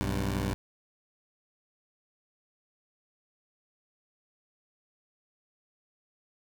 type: tone pair together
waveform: 15% pulse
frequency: 61.74 / 98 Hz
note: B1 / G2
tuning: 0 / 0 cents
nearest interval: minor sixth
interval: 800 cents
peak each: -25 dBFS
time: 0.01-0.54 s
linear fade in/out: 0 ms
effects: none